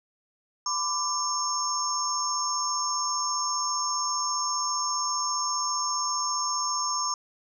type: tone cluster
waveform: sine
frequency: 1018 / 1173 / 5390 / 6460 Hz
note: C6 / D6 / E8 / G#8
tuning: -48 / -2 / +38 / -49 cents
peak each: -31 dBFS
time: 0.66-7.14 s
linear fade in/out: 2 ms
effects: 10-bit